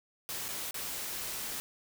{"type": "noise with dropouts", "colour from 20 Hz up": "white", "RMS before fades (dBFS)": -38, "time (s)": [0.29, 1.6], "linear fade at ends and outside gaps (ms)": 0, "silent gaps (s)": [[0.482, 0.487], [0.709, 0.743]], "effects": []}